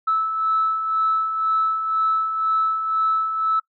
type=beating tone pair; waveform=sine; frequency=1306 / 1308 Hz; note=E6 / E6; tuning=-17 / -14 cents; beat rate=2 Hz; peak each=-27 / -18 dBFS; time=0.07-3.6 s; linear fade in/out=10 ms; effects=noise-tail reverb RT60 0.1 s tail -24 dB re dry + tanh soft clip ceiling -11 dBFS